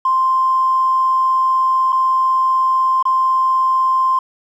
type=tone with dropouts; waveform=triangle; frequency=1046 Hz; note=C6; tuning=1 cent flat; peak=-8 dBFS; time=0.05-4.19 s; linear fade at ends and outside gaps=5 ms; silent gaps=1.923-1.927 / 3.027-3.053 s; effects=tanh soft clip ceiling -10 dBFS